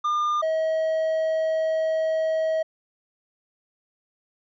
triangle tone pair in turn, 1205 / 638.3 Hz, D6 / D#5, +44 / +44 cents, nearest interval major seventh, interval 1100 cents, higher first, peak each -19 dBFS, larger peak neither, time 0.04-0.42 / 0.42-2.63 s, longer second, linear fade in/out 10 ms, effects resampled to 16000 Hz

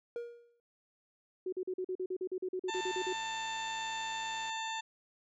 triangle tone with exponential decay, 473.6 Hz, A#4, 27 cents sharp, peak -32 dBFS, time 0.16-0.6 s, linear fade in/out 1 ms, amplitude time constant 94 ms
sine tone bursts, 370 Hz, F#4, in tune, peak -33 dBFS, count 16, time 1.46-3.13 s, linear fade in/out 5 ms, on 65 ms, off 42 ms
harmonic tone, 891 Hz, A5, 22 cents sharp, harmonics 1 / 2 / 3 / 4 / 5 / 7 / 8, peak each -38 / -43 / -45 / -43 / -53 / -56 / -49 dBFS, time 2.68-4.81 s, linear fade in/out 10 ms
click train, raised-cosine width 0.2 ms, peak -33 dBFS, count 180, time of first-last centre 2.74-4.495 s, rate 102 Hz
effects none

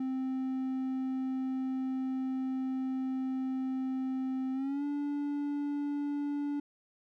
triangle tone with pitch glide, 261.6 to 288.6 Hz, C4 to D4, 0 to -30 cents, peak -29 dBFS, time 0-6.6 s, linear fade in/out 5 ms, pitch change +170 cents, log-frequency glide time 4.53-4.84 s, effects none

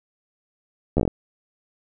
slowing click train, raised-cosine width 2 ms, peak -7 dBFS, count 7, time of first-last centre 0.97-1.078 s, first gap 12 ms, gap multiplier 1.16, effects none

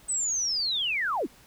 sine linear sweep, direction down, 8200 to 179.9 Hz, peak -25 dBFS, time 0.08-1.27 s, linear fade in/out 20 ms, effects pink hiss -55 dBFS RMS until 1.46 s

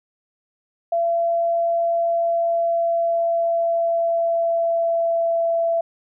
sine tone with pitch glide, 677 to 669.6 Hz, E5 to E5, +46 to +27 cents, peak -17 dBFS, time 0.92-5.81 s, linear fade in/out 5 ms, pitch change -19 cents, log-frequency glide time 1.92-5.41 s, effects none

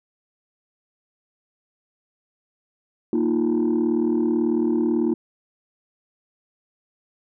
sine chord, Bb suspended fourth, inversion none, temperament equal, 233.1 / 311.1 / 349.2 Hz, Bb3 / Eb4 / F4, 0 / 0 / 0 cents, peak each -21 dBFS, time 3.13-5.14 s, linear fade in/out 2 ms, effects tanh soft clip ceiling -14 dBFS

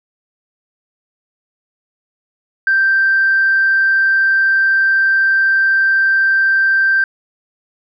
sine tone, 1568 Hz, G6, in tune, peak -9 dBFS, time 2.67-7.04 s, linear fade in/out 2 ms, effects tanh soft clip ceiling -5 dBFS

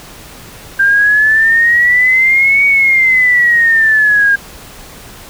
sine exponential two-way sweep, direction up then down, 1584 to 2249 to 1610 Hz, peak -6 dBFS, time 0.79-4.36 s, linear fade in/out 10 ms, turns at 2.65 s, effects pink hiss -34 dBFS RMS until 5.29 s

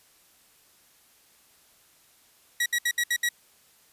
sawtooth tone bursts, 1917 Hz, A#6, 48 cents sharp, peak -19 dBFS, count 6, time 2.6-3.29 s, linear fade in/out 5 ms, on 60 ms, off 66 ms, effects white hiss -60 dBFS RMS until 3.92 s + resampled to 32000 Hz

